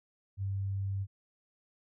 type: tone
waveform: sine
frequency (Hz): 97.9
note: G2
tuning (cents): -2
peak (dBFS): -31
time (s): 0.37-1.07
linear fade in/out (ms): 50
effects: none